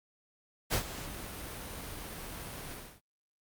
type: noise with ADSR envelope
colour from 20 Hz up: pink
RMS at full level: -28 dBFS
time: 0.7-3.01 s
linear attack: 35 ms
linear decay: 90 ms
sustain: -14 dB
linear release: 300 ms
effects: Opus 48 kbps